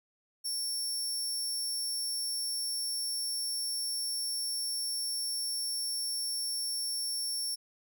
25% pulse tone, 5460 Hz, F8, 40 cents flat, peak -27 dBFS, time 0.44-7.56 s, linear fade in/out 20 ms, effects none

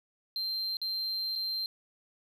sine tone with dropouts, 4148 Hz, C8, 16 cents flat, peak -28 dBFS, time 0.36-1.66 s, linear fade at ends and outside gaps 1 ms, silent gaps 0.769-0.816 / 1.354-1.359 s, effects tanh soft clip ceiling -30 dBFS

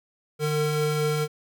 square tone pair together, 150.4 / 455.7 Hz, D3 / A#4, +42 / -39 cents, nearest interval octave + perfect fifth, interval 1919 cents, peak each -26 dBFS, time 0.39-1.28 s, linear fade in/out 50 ms, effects none

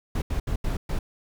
brown noise bursts at uneven times, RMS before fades -26 dBFS, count 5, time 0.15-0.22 / 0.3-0.4 / 0.47-0.56 / 0.64-0.77 / 0.89-0.99 s, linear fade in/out 5 ms, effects none

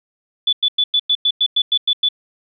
sine tone bursts, 3466 Hz, A7, 27 cents flat, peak -12 dBFS, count 11, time 0.47-2.088 s, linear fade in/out 5 ms, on 58 ms, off 98 ms, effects none

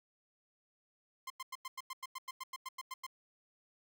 sawtooth tone bursts, 1046.5 Hz, C6, in tune, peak -37 dBFS, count 15, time 1.27-3.066 s, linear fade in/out 5 ms, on 32 ms, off 94 ms, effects 13-bit

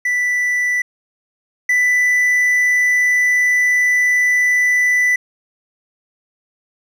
triangle tone pair in turn, 1975.5 / 1985.7 Hz, B6 / B6, 0 / +9 cents, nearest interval unison, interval 9 cents, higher second, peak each -13 / -10 dBFS, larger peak second, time 0.05-0.82 / 1.69-5.16 s, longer second, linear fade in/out 5 ms, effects none

